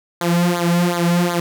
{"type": "tone with flanger", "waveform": "sawtooth", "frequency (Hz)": 173.6, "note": "F3", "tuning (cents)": -10, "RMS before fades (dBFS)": -17, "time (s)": [0.21, 1.4], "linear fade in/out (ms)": 2, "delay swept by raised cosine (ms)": [0.36, 3.26], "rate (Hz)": 2.7, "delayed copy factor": -0.95, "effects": []}